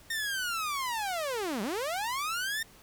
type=linear two-way sweep; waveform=sawtooth; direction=down then up; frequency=1840 to 186.3 to 1840 Hz; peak=-27 dBFS; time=0.1-2.63 s; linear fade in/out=5 ms; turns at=1.62 s; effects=pink hiss -56 dBFS RMS until 2.82 s